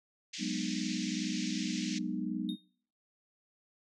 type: band-pass noise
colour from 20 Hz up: white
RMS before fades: -42 dBFS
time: 0.33-1.99 s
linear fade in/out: 10 ms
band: 1900 to 6600 Hz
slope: 48 dB/octave
type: chord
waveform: sine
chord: G# minor seventh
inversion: third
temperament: equal with one note detuned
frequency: 185 / 207.7 / 246.9 / 306.3 Hz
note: F#3 / G#3 / B3 / D#4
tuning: 0 / 0 / 0 / -27 cents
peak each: -38 dBFS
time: 0.38-2.57 s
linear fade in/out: 50 ms
type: tone with exponential decay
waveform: triangle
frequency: 3700 Hz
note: A#7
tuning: 14 cents flat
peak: -36 dBFS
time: 2.49-2.64 s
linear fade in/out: 1 ms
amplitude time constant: 32 ms
effects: noise-tail reverb RT60 0.6 s tail -25 dB re dry